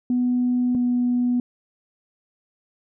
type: tone pair in turn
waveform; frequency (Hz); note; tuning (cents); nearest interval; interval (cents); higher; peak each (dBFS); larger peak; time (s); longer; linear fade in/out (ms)
sine; 247.4 / 245.3; B3 / B3; +3 / -12; unison; 15; first; -17; neither; 0.1-0.75 / 0.75-1.4; neither; 2
effects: tanh soft clip ceiling -13 dBFS